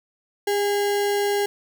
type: tone with sample-and-hold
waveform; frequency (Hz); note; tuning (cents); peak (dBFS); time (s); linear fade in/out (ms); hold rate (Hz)
sine; 405.7; G#4; -41; -19; 0.47-1.46; 5; 1225
effects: none